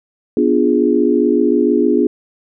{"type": "chord", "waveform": "sine", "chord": "B diminished seventh", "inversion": "none", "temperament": "equal", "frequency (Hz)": [246.9, 293.7, 349.2, 415.3], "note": ["B3", "D4", "F4", "Ab4"], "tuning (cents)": [0, 0, 0, 0], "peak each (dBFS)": -16, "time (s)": [0.37, 2.07], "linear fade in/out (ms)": 2, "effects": []}